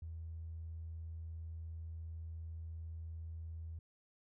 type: tone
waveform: triangle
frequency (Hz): 81.4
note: E2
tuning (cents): -21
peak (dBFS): -39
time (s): 0.02-3.79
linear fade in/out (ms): 5
effects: tanh soft clip ceiling -41 dBFS